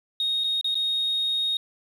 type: tone with dropouts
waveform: sine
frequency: 3729 Hz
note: A#7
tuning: in tune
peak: -21 dBFS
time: 0.2-1.57 s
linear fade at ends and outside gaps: 2 ms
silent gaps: 0.438-0.442 / 0.612-0.644 / 0.745-0.753 s
effects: tanh soft clip ceiling -19 dBFS + 9-bit